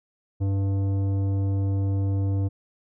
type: tone with tanh clipping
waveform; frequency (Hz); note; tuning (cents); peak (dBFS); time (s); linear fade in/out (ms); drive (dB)
sine; 98; G2; 0; -23; 0.4-2.49; 20; 12
effects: none